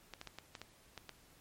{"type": "clicks", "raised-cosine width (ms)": 0.2, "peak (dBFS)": -28, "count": 8, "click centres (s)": [0.137, 0.214, 0.273, 0.386, 0.552, 0.616, 0.977, 1.093], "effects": ["pink hiss -64 dBFS RMS until 1.4 s", "MP3 64 kbps"]}